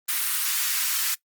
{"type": "high-pass noise", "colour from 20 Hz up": "white", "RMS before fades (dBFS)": -25, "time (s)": [0.08, 1.15], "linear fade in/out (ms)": 10, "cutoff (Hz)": 1200, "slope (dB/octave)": 24, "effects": ["noise-tail reverb RT60 0.1 s tail -20 dB re dry", "Opus 32 kbps"]}